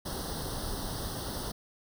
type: noise with comb filter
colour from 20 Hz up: pink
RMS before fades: -36 dBFS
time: 0.05-1.52 s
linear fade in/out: 10 ms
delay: 0.21 ms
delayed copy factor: +0.95
effects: none